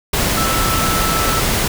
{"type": "tone in noise", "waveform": "sine", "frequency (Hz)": 1318.5, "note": "E6", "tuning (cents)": 0, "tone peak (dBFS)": -20, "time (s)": [0.37, 1.4], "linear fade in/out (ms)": 5, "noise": "pink", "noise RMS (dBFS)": -17, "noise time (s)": [0.13, 1.68], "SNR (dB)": -6, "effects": []}